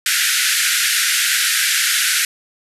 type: band-pass noise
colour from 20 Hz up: pink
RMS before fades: -17 dBFS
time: 0.06-2.25 s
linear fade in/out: 2 ms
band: 1400 to 13000 Hz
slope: 96 dB/octave
effects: none